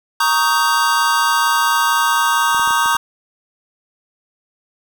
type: chord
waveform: square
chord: Eb dominant seventh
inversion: second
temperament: just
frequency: 933.4 / 1120.1 / 1244.5 / 1555.6 Hz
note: Bb5 / Db6 / Eb6 / G6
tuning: +2 / +18 / 0 / -14 cents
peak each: -19 / -20 / -20 / -20 dBFS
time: 0.2-2.97 s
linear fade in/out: 5 ms
type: clicks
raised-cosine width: 2 ms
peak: -23 dBFS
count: 6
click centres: 2.547 / 2.596 / 2.676 / 2.708 / 2.859 / 2.952 s
effects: none